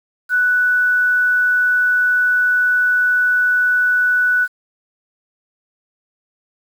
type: tone with quantisation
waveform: sine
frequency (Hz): 1483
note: F#6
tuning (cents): +4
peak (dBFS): -12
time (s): 0.29-4.48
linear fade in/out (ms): 50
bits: 7
effects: none